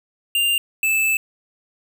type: tone pair in turn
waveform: square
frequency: 2794 / 2629 Hz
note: F7 / E7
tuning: 0 / -5 cents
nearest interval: minor second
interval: 105 cents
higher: first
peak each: -17 dBFS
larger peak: neither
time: 0.35-0.58 / 0.83-1.17 s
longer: second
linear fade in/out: 2 ms
effects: 8-bit